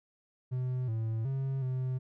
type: tone with pitch steps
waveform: triangle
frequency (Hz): 127.1 / 111.8 / 134.6 / 128.8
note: C3 / A2 / C3 / C3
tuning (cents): -50 / +28 / +49 / -27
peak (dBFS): -28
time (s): 0.51-1.99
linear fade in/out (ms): 20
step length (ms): 370
effects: none